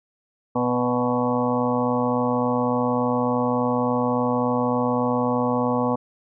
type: harmonic tone with a mistuned harmonic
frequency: 123.47 Hz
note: B2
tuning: in tune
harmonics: 1 / 2 / 4 / 5 / 6 / 7 / 8 / 9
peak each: -31 / -23 / -25 / -30 / -31 / -29 / -31 / -30 dBFS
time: 0.55-5.96 s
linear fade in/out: 10 ms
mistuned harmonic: 5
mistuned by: -21 cents
effects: none